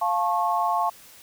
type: chord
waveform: sine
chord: F augmented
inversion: none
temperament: just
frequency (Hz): 698.5 / 873.1 / 1091.3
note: F5 / A5 / C#6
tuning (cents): 0 / -14 / -27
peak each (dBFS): -25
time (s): 0.01-0.9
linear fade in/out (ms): 10
effects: white hiss -49 dBFS RMS until 1.22 s